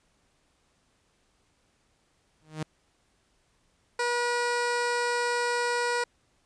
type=tone with exponential growth; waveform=sawtooth; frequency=155.56 Hz; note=D#3; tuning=in tune; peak=-24 dBFS; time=2.41-2.63 s; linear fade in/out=5 ms; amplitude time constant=46 ms
type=tone; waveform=15% pulse; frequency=482.4 Hz; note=B4; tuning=41 cents flat; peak=-19 dBFS; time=3.99-6.04 s; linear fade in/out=5 ms
effects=pink hiss -69 dBFS RMS until 6.45 s + resampled to 22050 Hz